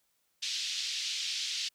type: band-pass noise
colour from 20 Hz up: pink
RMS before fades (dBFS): -35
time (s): 0.42-1.69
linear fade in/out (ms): 10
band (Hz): 3000 to 5700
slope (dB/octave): 24
effects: white hiss -75 dBFS RMS until 1.74 s